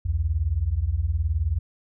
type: beating tone pair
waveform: sine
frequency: 65.41 / 84.41 Hz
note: C2 / E2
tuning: 0 / +42 cents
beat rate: 19 Hz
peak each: -25 / -23 dBFS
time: 0.05-1.59 s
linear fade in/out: 10 ms
effects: none